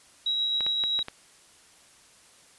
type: tone with tremolo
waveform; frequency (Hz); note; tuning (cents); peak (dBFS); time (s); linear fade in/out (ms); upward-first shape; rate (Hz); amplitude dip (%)
sine; 3861; B7; -40; -23; 0.26-1.03; 5; triangle; 7.6; 25
type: clicks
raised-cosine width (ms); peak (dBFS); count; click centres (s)
0.3; -19; 5; 0.607 / 0.665 / 0.838 / 0.991 / 1.084
effects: white hiss -56 dBFS RMS until 2.58 s + resampled to 24000 Hz